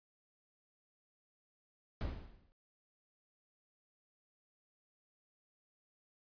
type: noise with exponential decay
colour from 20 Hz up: brown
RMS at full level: -34 dBFS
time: 2.01-2.52 s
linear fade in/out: 0 ms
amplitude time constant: 110 ms
effects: resampled to 11025 Hz